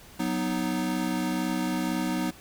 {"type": "chord", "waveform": "square", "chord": "B major", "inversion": "second", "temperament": "equal", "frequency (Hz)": [185, 246.9, 311.1], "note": ["F#3", "B3", "D#4"], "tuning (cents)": [0, 0, 0], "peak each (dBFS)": [-32, -31, -31], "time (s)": [0.19, 2.31], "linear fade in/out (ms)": 10, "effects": ["pink hiss -50 dBFS RMS until 2.4 s"]}